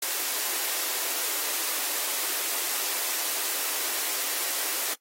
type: high-pass noise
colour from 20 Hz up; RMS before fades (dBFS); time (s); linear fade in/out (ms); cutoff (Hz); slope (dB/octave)
white; -29; 0.02-4.94; 5; 290; 48
effects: noise-tail reverb RT60 0.1 s tail -17 dB re dry + AAC 48 kbps